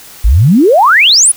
sine exponential sweep, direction up, 45.82 to 10990 Hz, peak -3 dBFS, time 0.24-1.32 s, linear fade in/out 10 ms, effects white hiss -34 dBFS RMS until 1.36 s

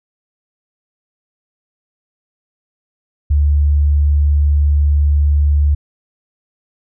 sine tone, 72.9 Hz, D2, 12 cents flat, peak -9 dBFS, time 3.3-5.75 s, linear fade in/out 10 ms, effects none

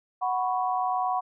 sine chord, F# suspended fourth, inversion none, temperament equal, 740 / 987.8 / 1108.7 Hz, F#5 / B5 / C#6, 0 / 0 / 0 cents, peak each -26 / -30 / -31 dBFS, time 0.21-1.21 s, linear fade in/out 20 ms, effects none

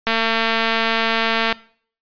click train, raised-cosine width 0.3 ms, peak -3 dBFS, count 330, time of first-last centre 0.07-1.526 s, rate 226 Hz, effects noise-tail reverb RT60 0.5 s tail -20 dB re dry + resampled to 11025 Hz

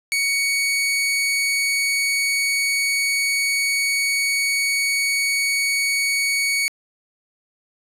sawtooth tone, 2235 Hz, C#7, 14 cents sharp, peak -15 dBFS, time 0.12-6.68 s, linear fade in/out 0 ms, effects resampled to 32000 Hz + 8-bit

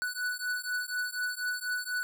square beating tone pair, 1481 / 1485.1 Hz, F#6 / F#6, +1 / +6 cents, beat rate 4.1 Hz, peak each -35 / -35 dBFS, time 0.02-2.03 s, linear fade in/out 0 ms, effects none

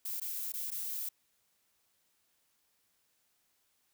violet noise with dropouts, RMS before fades -38 dBFS, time 0.05-1.09 s, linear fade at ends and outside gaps 5 ms, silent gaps 0.2-0.215 / 0.522-0.537 / 0.705-0.715 s, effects white hiss -75 dBFS RMS until 3.93 s

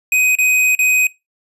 square tone with dropouts, 2509 Hz, D#7, 14 cents sharp, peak -12 dBFS, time 0.12-1.07 s, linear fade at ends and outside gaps 2 ms, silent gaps 0.353-0.386 / 0.751-0.79 s, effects noise-tail reverb RT60 0.2 s tail -20 dB re dry + resampled to 32000 Hz

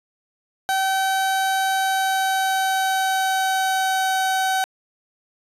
30% pulse tone with pitch glide, 768 to 760.1 Hz, G5 to F#5, -36 to +46 cents, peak -16 dBFS, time 0.69-4.64 s, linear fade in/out 0 ms, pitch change -18 cents, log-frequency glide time 1.72-4.16 s, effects resampled to 32000 Hz + 9-bit

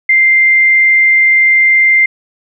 sine tone, 2093 Hz, C7, in tune, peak -5 dBFS, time 0.09-2.06 s, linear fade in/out 5 ms, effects none

